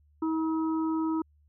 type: harmonic tone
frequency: 320 Hz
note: D#4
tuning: 49 cents sharp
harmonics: 1 / 3 / 4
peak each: -26 / -37 / -40 dBFS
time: 0.22-1.22 s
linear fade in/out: 5 ms
effects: added 74 Hz sine -60 dBFS peak until 1.48 s